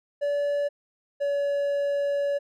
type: tone pair in turn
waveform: triangle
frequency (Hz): 575 / 568.1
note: D5 / C#5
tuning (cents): -37 / +42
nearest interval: unison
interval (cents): 21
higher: first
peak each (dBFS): -21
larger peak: neither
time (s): 0.21-0.69 / 1.2-2.39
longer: second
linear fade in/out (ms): 20
effects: none